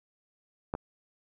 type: clicks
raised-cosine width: 1 ms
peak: -17 / -21 dBFS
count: 2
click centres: 0.739 / 0.751 s
effects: none